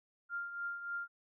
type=tone with tremolo; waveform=sine; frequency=1396.9 Hz; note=F6; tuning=in tune; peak=-35 dBFS; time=0.29-1.08 s; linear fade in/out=50 ms; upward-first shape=triangle; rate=3.4 Hz; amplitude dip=65%; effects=none